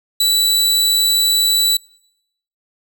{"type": "tone", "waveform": "sawtooth", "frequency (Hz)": 3951, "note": "B7", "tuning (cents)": 0, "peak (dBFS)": -9, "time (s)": [0.2, 1.77], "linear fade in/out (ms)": 5, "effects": ["noise-tail reverb RT60 0.8 s tail -26 dB re dry"]}